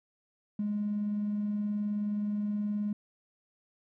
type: tone with tremolo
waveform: triangle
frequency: 207.7 Hz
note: G#3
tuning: in tune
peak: -24 dBFS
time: 0.59-2.93 s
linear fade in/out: 5 ms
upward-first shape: sine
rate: 19 Hz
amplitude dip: 30%
effects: tanh soft clip ceiling -26 dBFS